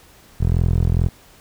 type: tone with band-pass filter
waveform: 15% pulse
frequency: 42.33 Hz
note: E1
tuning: 47 cents sharp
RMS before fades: -17 dBFS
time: 0.4-1.09 s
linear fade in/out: 10 ms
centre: 85 Hz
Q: 0.71
effects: pink hiss -49 dBFS RMS until 1.4 s